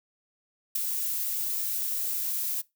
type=noise with ADSR envelope; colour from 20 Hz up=violet; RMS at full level=-24 dBFS; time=0.75-2.62 s; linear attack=8 ms; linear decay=8 ms; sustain=-6 dB; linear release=18 ms; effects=noise-tail reverb RT60 0.2 s tail -21 dB re dry